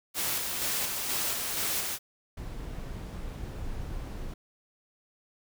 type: noise with tremolo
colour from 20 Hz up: white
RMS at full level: -30 dBFS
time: 0.14-1.99 s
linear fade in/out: 50 ms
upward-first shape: square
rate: 2.1 Hz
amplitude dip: 30%
type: noise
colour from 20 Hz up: brown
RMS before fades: -37 dBFS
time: 2.37-4.34 s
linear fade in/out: 5 ms
effects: none